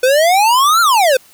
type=exponential two-way sweep; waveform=square; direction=up then down; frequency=493.9 to 1413 to 493.9 Hz; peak=-9 dBFS; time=0.03-1.17 s; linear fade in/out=5 ms; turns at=0.81 s; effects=white hiss -46 dBFS RMS until 1.33 s